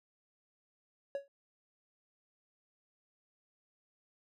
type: tone with exponential decay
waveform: triangle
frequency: 558 Hz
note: C#5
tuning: 11 cents sharp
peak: -29 dBFS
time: 1.15-1.28 s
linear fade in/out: 1 ms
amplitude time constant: 28 ms
effects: none